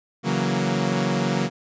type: chord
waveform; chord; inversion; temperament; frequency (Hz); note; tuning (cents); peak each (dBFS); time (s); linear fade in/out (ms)
sawtooth; F# dominant seventh; second; equal; 138.59 / 164.81 / 185 / 233.1; C#3 / E3 / F#3 / A#3; 0 / 0 / 0 / 0; -23 / -25 / -21 / -22; 0.23-1.5; 50
effects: resampled to 16000 Hz